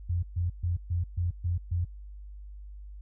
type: tone bursts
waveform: sine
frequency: 87.31 Hz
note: F2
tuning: in tune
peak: -25 dBFS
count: 7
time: 0.09-1.85 s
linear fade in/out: 10 ms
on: 140 ms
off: 130 ms
effects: added 50 Hz sine -41 dBFS peak until 3.01 s